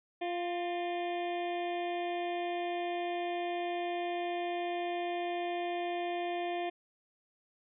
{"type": "harmonic tone with a mistuned harmonic", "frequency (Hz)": 349.2, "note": "F4", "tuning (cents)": 0, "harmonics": [1, 2, 3, 5, 6, 7, 8, 9, 10], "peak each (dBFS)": [-36, -35, -51, -48, -50, -47, -58, -51, -54], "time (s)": [0.21, 6.7], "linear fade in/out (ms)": 10, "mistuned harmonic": 5, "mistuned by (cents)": 44, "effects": []}